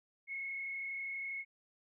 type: tone with frequency modulation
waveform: sine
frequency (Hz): 2182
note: C#7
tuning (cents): -28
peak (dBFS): -38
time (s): 0.27-1.45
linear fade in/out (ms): 50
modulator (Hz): 32.4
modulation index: 1
effects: none